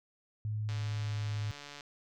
sine tone with pitch glide, 106.9 to 105.92 Hz, A2 to G#2, -49 to +35 cents, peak -32 dBFS, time 0.45-1.51 s, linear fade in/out 0 ms, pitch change -16 cents, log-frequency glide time 1.06-1.17 s
click train, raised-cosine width 0.2 ms, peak -29 dBFS, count 162, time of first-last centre 0.69-1.808 s, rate 144 Hz
effects none

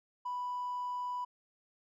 sine tone with hard clipping, 987.8 Hz, B5, in tune, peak -35 dBFS, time 0.25-1.25 s, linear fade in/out 10 ms, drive 1 dB, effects none

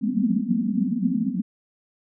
white band-pass noise, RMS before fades -23 dBFS, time 0.01-1.42 s, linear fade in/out 20 ms, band 180 to 260 Hz, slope 96 dB/octave, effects none

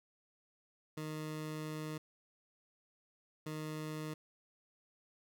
20% pulse tone bursts at uneven times, 154.8 Hz, D#3, 9 cents flat, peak -35 dBFS, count 2, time 0.97-1.98 / 3.46-4.14 s, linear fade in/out 5 ms, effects none

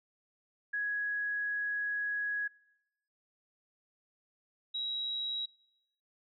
sine tone pair in turn, 1668 / 3856 Hz, G#6 / B7, +7 / -42 cents, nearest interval octave + minor third, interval 1451 cents, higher second, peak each -31 / -33 dBFS, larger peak first, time 0.73-2.48 / 4.74-5.46 s, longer first, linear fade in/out 10 ms, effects noise-tail reverb RT60 0.9 s tail -25 dB re dry

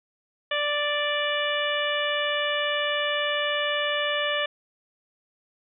harmonic tone with a mistuned harmonic, 587.3 Hz, D5, in tune, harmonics 1 / 2 / 3 / 4 / 5 / 6, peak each -28 / -32 / -29 / -33 / -30 / -34 dBFS, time 0.51-4.46 s, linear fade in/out 5 ms, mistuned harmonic 6, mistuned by -18 cents, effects none

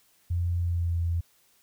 sine tone with pitch glide, 86.9 to 84.72 Hz, F2 to E2, -8 to +48 cents, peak -24 dBFS, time 0.3-1.21 s, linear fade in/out 10 ms, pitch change -44 cents, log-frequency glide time 0.58-1 s, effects white hiss -64 dBFS RMS until 1.62 s

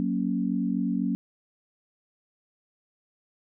sine chord, F# major, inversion none, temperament equal, 185 / 233.1 / 277.2 Hz, F#3 / A#3 / C#4, 0 / 0 / 0 cents, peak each -28 / -28 / -29 dBFS, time 0-1.15 s, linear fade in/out 0 ms, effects none

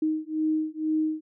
sine beating tone pair, 311.1 / 313.2 Hz, D#4 / D#4, 0 / +11 cents, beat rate 2.1 Hz, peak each -27 dBFS, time 0.02-1.21 s, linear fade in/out 5 ms, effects none

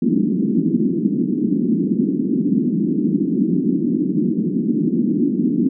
pink band-pass noise, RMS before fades -18 dBFS, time 0.02-5.69 s, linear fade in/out 5 ms, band 180 to 330 Hz, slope 48 dB/octave, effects none

